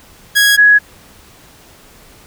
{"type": "tone pair in turn", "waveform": ["sawtooth", "sine"], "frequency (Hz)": [1658, 1673.4], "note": ["G#6", "G#6"], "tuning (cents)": [-3, 13], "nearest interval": "unison", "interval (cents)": 16, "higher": "second", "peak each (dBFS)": -4, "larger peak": "neither", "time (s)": [[0.35, 0.57], [0.57, 0.79]], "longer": "neither", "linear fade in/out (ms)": 20, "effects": ["pink hiss -43 dBFS RMS until 2.26 s"]}